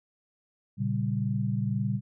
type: chord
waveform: sine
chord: G diminished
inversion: first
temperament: equal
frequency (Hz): 116.54 / 138.59 / 196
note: Bb2 / Db3 / G3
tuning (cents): 0 / 0 / 0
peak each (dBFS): -29 / -31 / -30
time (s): 0.77-2.01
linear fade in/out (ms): 50
effects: none